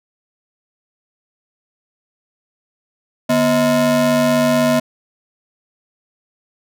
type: ring-modulated tone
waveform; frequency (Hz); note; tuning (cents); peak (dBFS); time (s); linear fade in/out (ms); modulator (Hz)
square; 196; G3; 0; -10; 3.29-4.8; 10; 440
effects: none